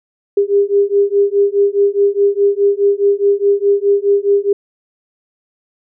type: beating tone pair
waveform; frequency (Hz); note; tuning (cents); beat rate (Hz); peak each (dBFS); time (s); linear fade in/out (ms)
sine; 400.1 / 404.9; G4 / G#4; +35 / -44; 4.8; -13; 0.37-4.53; 5
effects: none